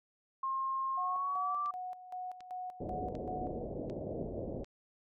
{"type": "tone with pitch glide", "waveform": "sine", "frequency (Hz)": [1067, 1170.3], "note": ["C6", "D6"], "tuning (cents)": [34, -6], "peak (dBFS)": -32, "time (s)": [0.43, 1.71], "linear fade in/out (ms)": 5, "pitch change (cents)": 160, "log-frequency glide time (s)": [0.94, 1.58]}
{"type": "tone with tremolo", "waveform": "sine", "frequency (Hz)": 733, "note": "F#5", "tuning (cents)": -16, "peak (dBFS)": -38, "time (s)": [0.97, 3.63], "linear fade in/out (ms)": 10, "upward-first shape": "square", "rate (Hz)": 2.6, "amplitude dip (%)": 70}
{"type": "click train", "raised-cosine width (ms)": 0.2, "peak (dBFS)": -36, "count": 5, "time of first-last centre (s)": [1.66, 4.645], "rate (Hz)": 1.34}
{"type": "low-pass noise", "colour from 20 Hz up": "white", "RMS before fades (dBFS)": -40, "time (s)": [2.8, 4.64], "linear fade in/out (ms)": 5, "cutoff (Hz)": 630, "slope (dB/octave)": 48}
{"effects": []}